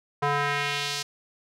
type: tone with band-pass filter sweep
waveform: square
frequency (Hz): 144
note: D3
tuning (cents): -34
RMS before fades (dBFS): -27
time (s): 0.22-1.03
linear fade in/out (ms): 10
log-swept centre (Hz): 1000 to 5300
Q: 1.3
effects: none